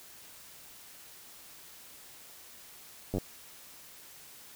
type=slowing click train; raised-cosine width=2 ms; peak=-19 dBFS; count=5; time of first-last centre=3.14-3.182 s; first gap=10 ms; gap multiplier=1.04; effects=white hiss -52 dBFS RMS until 4.55 s